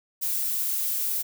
violet noise, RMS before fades -27 dBFS, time 0.21-1.23 s, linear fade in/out 20 ms, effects none

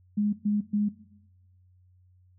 sine tone bursts, 207.7 Hz, G#3, in tune, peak -22 dBFS, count 3, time 0.17-0.89 s, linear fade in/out 10 ms, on 160 ms, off 120 ms, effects noise-tail reverb RT60 1.0 s tail -18 dB re dry + added 91 Hz sine -57 dBFS peak until 2.38 s

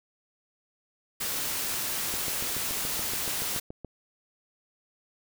white noise, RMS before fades -31 dBFS, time 1.2-3.6 s, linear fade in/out 10 ms
click train, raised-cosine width 2 ms, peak -25 dBFS, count 13, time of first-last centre 2.14-3.847 s, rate 7.03 Hz
effects none

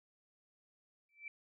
sine tone with exponential growth, 2328 Hz, D7, 16 cents flat, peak -40 dBFS, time 1.09-1.28 s, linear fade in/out 2 ms, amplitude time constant 40 ms, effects none

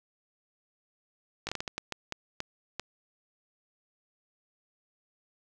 slowing click train, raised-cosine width 0.2 ms, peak -16 dBFS, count 11, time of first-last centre 1.47-2.796 s, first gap 19 ms, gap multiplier 1.4, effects none

